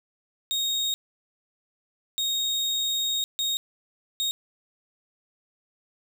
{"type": "tone bursts at uneven times", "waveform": "35% pulse", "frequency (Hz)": 3729, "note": "A#7", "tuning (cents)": 0, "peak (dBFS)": -22, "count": 4, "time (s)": [[0.51, 0.94], [2.18, 3.24], [3.39, 3.57], [4.2, 4.31]], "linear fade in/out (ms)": 0, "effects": []}